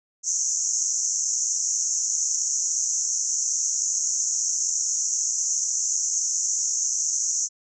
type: band-pass noise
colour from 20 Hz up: pink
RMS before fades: -25 dBFS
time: 0.23-7.49 s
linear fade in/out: 50 ms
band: 5900 to 7100 Hz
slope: 96 dB/octave
effects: none